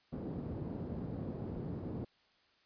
pink band-pass noise, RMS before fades -41 dBFS, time 0.12-2.05 s, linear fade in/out 10 ms, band 100 to 350 Hz, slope 12 dB/octave, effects white hiss -70 dBFS RMS until 2.65 s + resampled to 11025 Hz

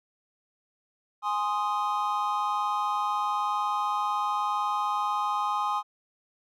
triangle chord, Ab major, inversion none, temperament equal, 830.6 / 1046.5 / 1244.5 Hz, Ab5 / C6 / Eb6, 0 / 0 / 0 cents, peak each -28 dBFS, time 1.22-5.83 s, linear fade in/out 50 ms, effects none

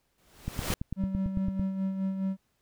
pink noise with exponential growth, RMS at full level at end -29 dBFS, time 0.18-0.74 s, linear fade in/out 1 ms, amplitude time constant 120 ms
click train, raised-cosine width 5 ms, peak -19 dBFS, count 11, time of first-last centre 0.48-1.596 s, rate 8.96 Hz
triangle tone with tremolo, 191.7 Hz, G3, 38 cents flat, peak -24 dBFS, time 0.96-2.37 s, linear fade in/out 50 ms, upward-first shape sine, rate 4.8 Hz, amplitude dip 50%
effects pink hiss -74 dBFS RMS until 2.61 s

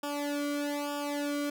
sawtooth tone with flanger, 289.3 Hz, D4, 26 cents flat, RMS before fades -33 dBFS, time 0.03-1.5 s, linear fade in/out 5 ms, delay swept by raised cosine 0.48 to 1.13 ms, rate 1.1 Hz, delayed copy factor -1, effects none

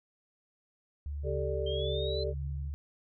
sine tone, 72.5 Hz, D2, 22 cents flat, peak -34 dBFS, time 1.06-2.74 s, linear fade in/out 0 ms
sine tone with tremolo, 138.59 Hz, C#3, in tune, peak -37 dBFS, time 1.21-2.73 s, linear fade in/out 50 ms, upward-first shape triangle, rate 1.8 Hz, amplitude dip 55%
sine chord, G suspended second, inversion none, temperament just, 392 / 441 / 588 Hz, G4 / A4 / D5, 0 / +4 / +2 cents, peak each -36 dBFS, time 1.23-2.34 s, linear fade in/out 50 ms
sine exponential sweep, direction up, 3136 to 4109 Hz, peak -38 dBFS, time 1.66-2.24 s, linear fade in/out 10 ms
effects none

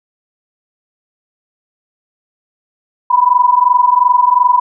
sine tone pair together, 977.2 / 1000 Hz, B5 / B5, -19 / +21 cents, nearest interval unison, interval 40 cents, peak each -10 dBFS, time 3.1-4.6 s, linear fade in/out 10 ms, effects none

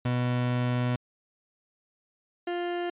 30% pulse tone pair in turn, 123.47 / 349.9 Hz, B2 / F4, 0 / +3 cents, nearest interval octave + tritone, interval 1803 cents, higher second, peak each -22 / -26 dBFS, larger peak first, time 0.05-0.96 / 2.47-2.9 s, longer first, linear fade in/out 5 ms, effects resampled to 8000 Hz

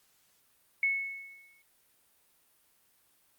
sine tone with exponential decay, 2200 Hz, C#7, 14 cents flat, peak -23 dBFS, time 0.83-1.62 s, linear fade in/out 2 ms, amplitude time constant 170 ms, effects white hiss -68 dBFS RMS until 3.38 s + Opus 48 kbps

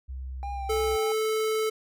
sine tone with pitch glide, 65.1 to 63.72 Hz, C2 to C2, -8 to -45 cents, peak -33 dBFS, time 0.08-0.97 s, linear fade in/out 20 ms, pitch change -37 cents, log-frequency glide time 0.21-0.79 s
triangle tone with vibrato, 797 Hz, G5, 28 cents sharp, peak -31 dBFS, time 0.43-1.12 s, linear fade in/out 0 ms, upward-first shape triangle, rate 3.2 Hz, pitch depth 32 cents each way
square tone, 436.7 Hz, A4, 13 cents flat, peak -25 dBFS, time 0.69-1.7 s, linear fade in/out 10 ms
effects none

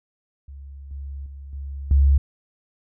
sine tone with level steps, 69.3 Hz, C#2, in tune, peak -36 / -30 / -35 / -29 / -12 dBFS, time 0.48-2.18 s, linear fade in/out 5 ms, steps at 0.91 / 1.26 / 1.53 / 1.91 s, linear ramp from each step 2 ms, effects none

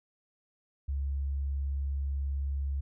sine tone, 69.3 Hz, C#2, in tune, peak -29 dBFS, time 0.88-2.81 s, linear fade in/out 10 ms, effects none

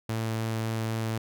sawtooth tone, 112 Hz, A2, 31 cents sharp, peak -24 dBFS, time 0.09-1.18 s, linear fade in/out 5 ms, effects none

